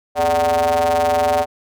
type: ring-modulated tone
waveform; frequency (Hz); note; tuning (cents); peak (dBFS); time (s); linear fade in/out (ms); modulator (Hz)
square; 82.41; E2; 0; -12; 0.15-1.46; 50; 670
effects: none